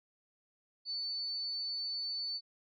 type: tone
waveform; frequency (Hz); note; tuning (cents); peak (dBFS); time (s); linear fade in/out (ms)
sine; 4496; C#8; +24; -35; 0.85-2.41; 50
effects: none